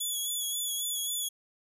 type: tone with vibrato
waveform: 10% pulse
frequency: 3400 Hz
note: G#7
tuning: 40 cents sharp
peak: -23 dBFS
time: 0-1.29 s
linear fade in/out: 10 ms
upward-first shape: sine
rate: 3.7 Hz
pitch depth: 39 cents each way
effects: resampled to 32000 Hz